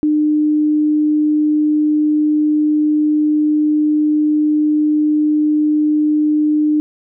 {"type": "tone", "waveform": "sine", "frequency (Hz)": 302.3, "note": "D#4", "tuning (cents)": -50, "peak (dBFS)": -11, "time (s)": [0.03, 6.8], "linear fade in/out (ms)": 0, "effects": []}